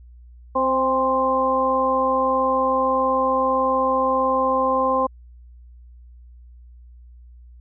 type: harmonic tone with a mistuned harmonic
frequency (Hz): 261.6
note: C4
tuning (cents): 0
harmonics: 1 / 2 / 3 / 4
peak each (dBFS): -27 / -21 / -26 / -20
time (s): 0.55-5.07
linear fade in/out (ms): 10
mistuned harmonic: 3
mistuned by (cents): +34
effects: added 60 Hz sine -42 dBFS peak until 7.6 s